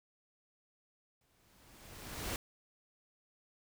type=noise with exponential growth; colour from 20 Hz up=pink; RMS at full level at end=-37 dBFS; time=1.21-2.36 s; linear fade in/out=1 ms; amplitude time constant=250 ms; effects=none